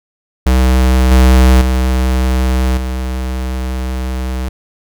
square tone with level steps, 63.9 Hz, C2, 40 cents flat, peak -8 / -5 / -11 / -17 dBFS, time 0.46-4.49 s, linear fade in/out 5 ms, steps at 1.11 / 1.61 / 2.77 s, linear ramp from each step 5 ms, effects none

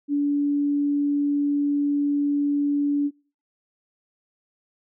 sine tone, 287.6 Hz, D4, 36 cents flat, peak -19 dBFS, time 0.08-3.11 s, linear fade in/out 50 ms, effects noise-tail reverb RT60 0.4 s tail -25 dB re dry

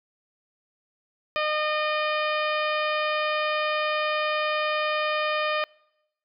harmonic tone, 610 Hz, D#5, 34 cents flat, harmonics 1 / 2 / 3 / 4 / 5 / 6 / 7 / 8, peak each -27 / -28 / -32 / -31 / -35 / -40 / -45 / -42 dBFS, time 1.36-5.64 s, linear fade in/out 0 ms, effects noise-tail reverb RT60 0.9 s tail -25 dB re dry

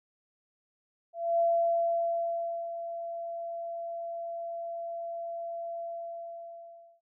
sine tone with ADSR envelope, 677 Hz, E5, 46 cents sharp, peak -22 dBFS, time 1.13-7.01 s, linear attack 260 ms, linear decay 1300 ms, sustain -12 dB, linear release 1200 ms, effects none

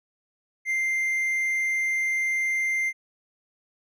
triangle tone, 2093 Hz, C7, in tune, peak -21 dBFS, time 0.65-2.93 s, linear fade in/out 50 ms, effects none

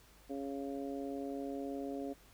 harmonic tone, 138.59 Hz, C#3, in tune, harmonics 2 / 3 / 4 / 5, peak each -40 / -44 / -46 / -48 dBFS, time 0.29-2.14 s, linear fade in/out 20 ms, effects added 50 Hz sine -64 dBFS peak until 2.33 s + pink hiss -63 dBFS RMS until 2.33 s

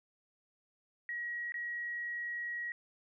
sine tone with dropouts, 1905 Hz, A#6, 37 cents sharp, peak -36 dBFS, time 1.09-2.72 s, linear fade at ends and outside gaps 1 ms, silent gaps 1.521-1.542 s, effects none

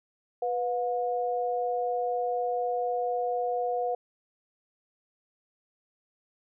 sine tone pair together, 493.9 / 718 Hz, B4 / F5, 0 / +48 cents, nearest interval tritone, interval 648 cents, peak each -29 / -29 dBFS, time 0.42-3.95 s, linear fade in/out 5 ms, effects none

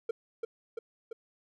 triangle tone with echo, 457.8 Hz, A#4, 31 cents flat, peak -26 dBFS, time 0.09-0.11 s, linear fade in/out 5 ms, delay 340 ms, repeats 3, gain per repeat -3 dB, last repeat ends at 1.13 s, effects none

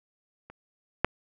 clicks, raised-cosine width 0.5 ms, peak -30 / -6 dBFS, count 2, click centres 0.5 / 1.046 s, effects none

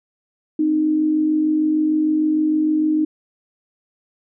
sine tone pair together, 261.9 / 308.5 Hz, C4 / D#4, +2 / -15 cents, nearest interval minor third, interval 283 cents, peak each -26 / -15 dBFS, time 0.59-3.05 s, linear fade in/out 5 ms, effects none

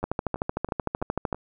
two click trains, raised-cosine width 1 ms, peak -23 / -11 dBFS, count 5 / 18, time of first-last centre 0.03-1.346 / 0.04-1.328 s, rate 3.04 / 13.2 Hz, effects none

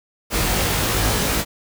pink noise with comb filter, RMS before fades -20 dBFS, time 0.3-1.45 s, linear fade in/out 50 ms, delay 19 ms, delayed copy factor +0.9, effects none

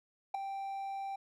triangle tone with ADSR envelope, 784 Hz, G5, in tune, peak -25 dBFS, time 0.34-1.16 s, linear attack 8 ms, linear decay 4 ms, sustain -10 dB, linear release 7 ms, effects none

